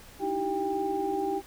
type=tone cluster; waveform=sine; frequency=305.3 / 326.3 / 388.5 / 797 Hz; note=D#4 / E4 / G4 / G5; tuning=-33 / -18 / -16 / +28 cents; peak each=-36 / -35 / -30 / -31 dBFS; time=0.19-1.42 s; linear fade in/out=50 ms; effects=pink hiss -51 dBFS RMS until 1.46 s